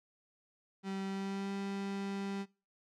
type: tone with pitch glide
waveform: 35% pulse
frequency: 193.6 to 197.33 Hz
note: G3 to G3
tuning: -21 to +12 cents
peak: -35 dBFS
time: 0.83-2.46 s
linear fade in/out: 50 ms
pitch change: +33 cents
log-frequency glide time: 1.05-1.52 s
effects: noise-tail reverb RT60 0.3 s tail -20 dB re dry + low-pass 6000 Hz 12 dB/octave